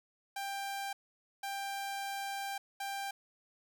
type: tone bursts at uneven times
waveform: sawtooth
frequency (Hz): 791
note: G5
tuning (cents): +15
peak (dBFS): -33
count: 3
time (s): 0.36-0.93 / 1.43-2.58 / 2.8-3.11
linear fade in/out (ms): 5
effects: none